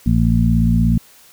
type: harmonic tone with a mistuned harmonic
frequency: 57 Hz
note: A#1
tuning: 38 cents flat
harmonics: 1 / 2 / 3 / 4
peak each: -17 / -17 / -17 / -17 dBFS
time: 0.06-0.98 s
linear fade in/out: 5 ms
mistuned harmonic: 1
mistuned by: -22 cents
effects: white hiss -47 dBFS RMS until 1.32 s